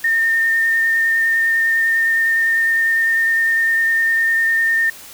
sine tone with vibrato, 1819 Hz, A#6, 43 cents flat, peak -13 dBFS, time 0.04-4.9 s, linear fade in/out 5 ms, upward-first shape sine, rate 9.9 Hz, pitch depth 13 cents each way, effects white hiss -38 dBFS RMS until 5.13 s

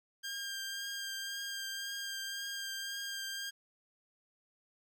15% pulse tone with vibrato, 1600 Hz, G6, 35 cents sharp, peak -32 dBFS, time 0.23-3.51 s, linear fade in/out 20 ms, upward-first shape triangle, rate 1.9 Hz, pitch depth 18 cents each way, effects none

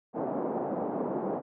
pink band-pass noise, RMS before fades -32 dBFS, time 0.13-1.42 s, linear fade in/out 50 ms, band 210 to 840 Hz, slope 24 dB/octave, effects none

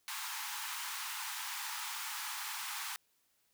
pink high-pass noise, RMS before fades -41 dBFS, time 0.08-2.96 s, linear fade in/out 0 ms, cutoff 820 Hz, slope 96 dB/octave, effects white hiss -75 dBFS RMS until 3.53 s

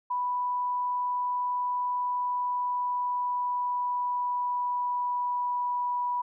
sine tone with pitch glide, 987.8 to 979.8 Hz, B5 to B5, 0 to -14 cents, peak -26 dBFS, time 0.1-6.22 s, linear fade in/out 10 ms, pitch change -14 cents, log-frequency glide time 1.91-6.08 s, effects none

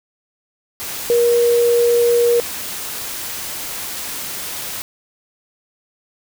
sine tone in noise, 474.8 Hz, A#4, 32 cents sharp, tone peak -11 dBFS, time 1.1-2.4 s, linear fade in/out 0 ms, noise white, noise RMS -27 dBFS, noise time 0.8-4.82 s, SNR +13 dB, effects none

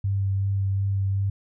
sine tone with vibrato, 98 Hz, G2, in tune, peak -21 dBFS, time 0.04-1.3 s, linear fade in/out 5 ms, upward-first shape sine, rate 2.7 Hz, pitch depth 13 cents each way, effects none

